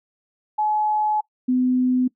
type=tone pair in turn; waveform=sine; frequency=851 / 253 Hz; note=G#5 / B3; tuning=+42 / +42 cents; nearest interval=octave + major sixth; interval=2100 cents; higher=first; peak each=-18 / -16 dBFS; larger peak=second; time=0.58-1.21 / 1.48-2.08 s; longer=first; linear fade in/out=10 ms; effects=noise-tail reverb RT60 0.1 s tail -21 dB re dry